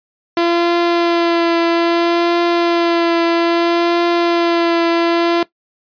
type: tone with vibrato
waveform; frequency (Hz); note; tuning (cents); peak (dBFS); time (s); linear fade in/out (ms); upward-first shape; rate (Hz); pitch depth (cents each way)
sawtooth; 340.4; F4; -44; -8; 0.37-5.43; 2; triangle; 0.61; 20
effects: noise-tail reverb RT60 0.1 s tail -18 dB re dry + resampled to 11025 Hz

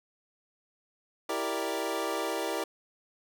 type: chord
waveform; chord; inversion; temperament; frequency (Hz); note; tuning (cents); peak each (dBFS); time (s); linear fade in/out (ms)
25% pulse; E half-diminished seventh; none; equal; 329.6 / 392 / 466.2 / 587.3; E4 / G4 / Bb4 / D5; 0 / 0 / 0 / 0; -32; 1.29-2.64; 5
effects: none

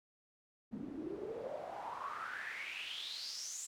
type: noise with band-pass filter sweep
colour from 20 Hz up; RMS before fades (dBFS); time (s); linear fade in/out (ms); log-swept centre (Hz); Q
pink; -44; 0.71-3.67; 20; 220 to 7600; 7.3
effects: none

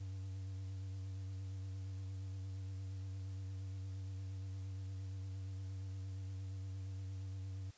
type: tone with vibrato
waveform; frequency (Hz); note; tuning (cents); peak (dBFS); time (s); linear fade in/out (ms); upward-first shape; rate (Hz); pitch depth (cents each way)
triangle; 95.5; G2; -45; -40; 0-7.71; 10; triangle; 8.6; 38
effects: white hiss -65 dBFS RMS until 7.77 s + resampled to 16000 Hz

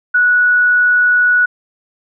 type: tone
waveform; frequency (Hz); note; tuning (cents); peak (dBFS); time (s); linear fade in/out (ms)
sine; 1469; F#6; -13; -8; 0.14-1.46; 10
effects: none

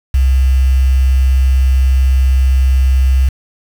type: tone with quantisation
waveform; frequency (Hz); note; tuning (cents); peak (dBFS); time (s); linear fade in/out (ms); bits
sine; 65.41; C2; 0; -7; 0.14-3.29; 5; 5
effects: none

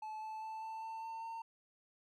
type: tone with pitch steps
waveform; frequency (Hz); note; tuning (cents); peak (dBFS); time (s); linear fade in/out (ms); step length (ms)
triangle; 866 / 873 / 880.1 / 887.3 / 894.5 / 901.7 / 909.1; A5 / A5 / A5 / A5 / A5 / A5 / A#5; -28 / -14 / 0 / +14 / +28 / +42 / -44; -40; 0.02-1.42; 5; 200
effects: none

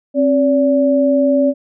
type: tone pair together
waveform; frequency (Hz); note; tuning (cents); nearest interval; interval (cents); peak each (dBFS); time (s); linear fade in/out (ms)
sine; 267.4 / 574.2; C4 / D5; +38 / -39; octave + minor second; 1323; -13; 0.14-1.54; 50
effects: none

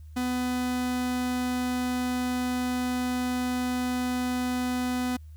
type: tone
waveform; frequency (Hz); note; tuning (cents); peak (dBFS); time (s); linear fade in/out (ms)
45% pulse; 250; B3; +21; -26; 0.16-5.17; 10
effects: added 77 Hz sine -42 dBFS peak until 5.36 s + white hiss -69 dBFS RMS until 5.36 s

